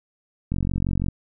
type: click train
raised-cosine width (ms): 5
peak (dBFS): -12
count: 27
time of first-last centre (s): 0.52-1.085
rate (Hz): 46
effects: none